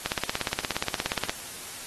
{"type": "click train", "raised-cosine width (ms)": 0.2, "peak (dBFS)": -8, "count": 22, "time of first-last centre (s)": [0.06, 1.295], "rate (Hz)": 17, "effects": ["white hiss -40 dBFS RMS until 1.86 s", "AAC 32 kbps"]}